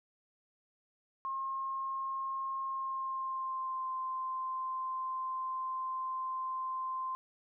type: tone with pitch glide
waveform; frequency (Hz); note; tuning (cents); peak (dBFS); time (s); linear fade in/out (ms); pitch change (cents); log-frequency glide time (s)
sine; 1072 to 1042.1; C6 to C6; +42 to -7; -34; 1.25-7.15; 0; -49; 2.64-3.9
effects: none